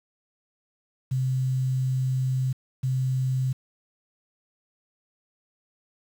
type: tone pair in turn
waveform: sine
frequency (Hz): 130 / 130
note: C3 / C3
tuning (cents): -11 / -11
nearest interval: unison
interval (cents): 0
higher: neither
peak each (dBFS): -22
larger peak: neither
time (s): 1.11-2.53 / 2.83-3.53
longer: first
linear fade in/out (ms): 10
effects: 8-bit